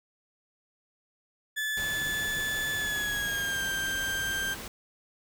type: tone with pitch glide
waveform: 35% pulse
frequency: 1733 to 1580 Hz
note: A6 to G6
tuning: -27 to +13 cents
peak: -27 dBFS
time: 1.56-4.55 s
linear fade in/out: 20 ms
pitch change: -160 cents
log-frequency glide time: 2.76-3.63 s
type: noise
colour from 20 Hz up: pink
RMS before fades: -40 dBFS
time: 1.77-4.68 s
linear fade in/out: 2 ms
effects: none